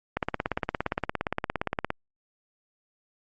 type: click train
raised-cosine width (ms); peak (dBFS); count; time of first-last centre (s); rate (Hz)
0.5; -11; 31; 0.17-1.904; 17.3
effects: Opus 48 kbps